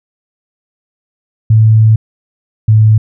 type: tone pair in turn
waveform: sine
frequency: 110 / 108.74 Hz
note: A2 / A2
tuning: 0 / -20 cents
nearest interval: unison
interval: 20 cents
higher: first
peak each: -3 dBFS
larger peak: neither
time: 1.5-1.96 / 2.68-2.98 s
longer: first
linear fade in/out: 5 ms
effects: none